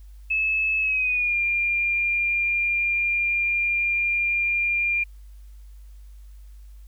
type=tone with pitch glide; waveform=sine; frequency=2600 to 2398 Hz; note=E7 to D7; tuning=-24 to +36 cents; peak=-20 dBFS; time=0.3-5.04 s; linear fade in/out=10 ms; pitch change=-140 cents; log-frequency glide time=0.79-1.37 s; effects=added 50 Hz sine -41 dBFS peak until 6.87 s + white hiss -64 dBFS RMS until 6.87 s